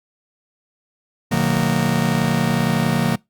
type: chord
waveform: 45% pulse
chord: B major seventh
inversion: none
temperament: just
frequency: 123.47 / 154.34 / 185.21 / 231.5 Hz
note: B2 / D#3 / F#3 / A#3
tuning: 0 / -14 / +2 / -12 cents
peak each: -25 / -21 / -22 / -21 dBFS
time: 1.31-3.16 s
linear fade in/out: 10 ms
effects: noise-tail reverb RT60 0.2 s tail -25 dB re dry + Opus 48 kbps